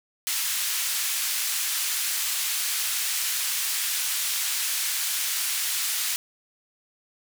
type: band-pass noise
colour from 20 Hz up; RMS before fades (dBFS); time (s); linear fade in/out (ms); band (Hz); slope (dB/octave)
white; -27; 0.27-6.16; 0; 1700 to 14000; 12
effects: none